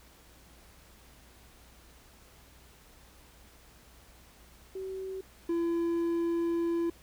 sine / triangle tone pair in turn, 380.6 / 337.8 Hz, F#4 / E4, +49 / +42 cents, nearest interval major second, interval 207 cents, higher first, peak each -35 / -25 dBFS, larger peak second, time 4.75-5.21 / 5.49-6.9 s, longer second, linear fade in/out 5 ms, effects added 60 Hz sine -59 dBFS peak until 7.02 s + pink hiss -58 dBFS RMS until 7.02 s

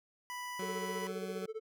25% pulse tone, 987.8 Hz, B5, in tune, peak -36 dBFS, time 0.3-1.07 s, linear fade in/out 0 ms
20% pulse tone with pitch glide, 186.9 to 188.2 Hz, F#3 to F#3, +18 to +30 cents, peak -35 dBFS, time 0.59-1.46 s, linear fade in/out 5 ms, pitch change +12 cents, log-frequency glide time 0.85-1.18 s
triangle tone with tremolo, 440 Hz, A4, in tune, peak -34 dBFS, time 0.62-1.6 s, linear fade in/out 5 ms, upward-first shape sine, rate 15 Hz, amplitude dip 100%
effects none

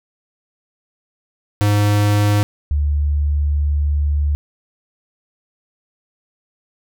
square / sine tone pair in turn, 103.4 / 73.04 Hz, G#2 / D2, -7 / -9 cents, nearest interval tritone, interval 602 cents, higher first, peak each -13 / -14 dBFS, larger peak first, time 1.61-2.43 / 2.71-4.35 s, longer second, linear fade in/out 0 ms, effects none

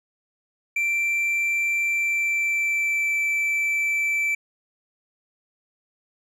triangle tone with pitch glide, 2349 to 2326 Hz, D7 to D7, 0 to -17 cents, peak -19 dBFS, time 0.76-4.35 s, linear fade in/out 5 ms, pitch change -17 cents, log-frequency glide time 1.84-3.18 s, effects none

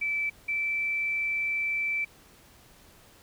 sine tone pair in turn, 2318 / 2327 Hz, D7 / D7, -23 / -17 cents, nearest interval unison, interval 6 cents, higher second, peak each -26 dBFS, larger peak neither, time 0.01-0.3 / 0.48-2.05 s, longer second, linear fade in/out 10 ms, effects pink hiss -56 dBFS RMS until 3.22 s

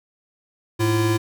square tone pair together, 107.09 / 340 Hz, A2 / F4, -46 / -46 cents, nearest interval octave + minor sixth, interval 2000 cents, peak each -21 dBFS, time 0.79-1.18 s, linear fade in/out 20 ms, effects none

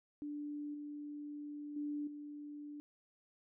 sine tone with level steps, 293.7 Hz, D4, in tune, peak -40 / -43 / -37 / -45 dBFS, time 0.22-2.8 s, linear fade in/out 0 ms, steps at 0.74 / 1.76 / 2.07 s, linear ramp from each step 5 ms, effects none

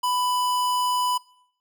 square tone, 994 Hz, B5, 11 cents sharp, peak -22 dBFS, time 0.03-1.18 s, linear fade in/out 10 ms, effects noise-tail reverb RT60 0.7 s tail -23 dB re dry

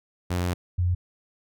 sawtooth / sine tone pair in turn, 89 / 89 Hz, F2 / F2, +33 / +33 cents, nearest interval unison, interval 0 cents, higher neither, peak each -20 dBFS, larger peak neither, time 0.3-0.54 / 0.78-0.95 s, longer first, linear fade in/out 10 ms, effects none

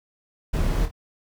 brown noise with echo, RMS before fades -23 dBFS, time 0.53-0.86 s, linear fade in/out 10 ms, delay 26 ms, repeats 2, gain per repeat -8 dB, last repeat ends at 0.912 s, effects none

